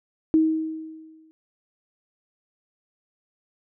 sine tone with exponential decay, 317.3 Hz, D#4, 34 cents sharp, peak -13 dBFS, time 0.34-1.31 s, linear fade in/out 0 ms, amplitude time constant 210 ms, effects none

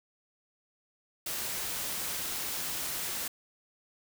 white noise, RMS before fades -35 dBFS, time 1.26-3.28 s, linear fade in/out 5 ms, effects none

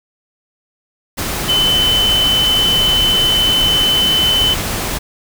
sine tone in noise, 3036 Hz, F#7, 44 cents sharp, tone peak -11 dBFS, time 1.48-4.55 s, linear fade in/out 20 ms, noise pink, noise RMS -20 dBFS, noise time 1.17-4.99 s, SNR +6 dB, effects none

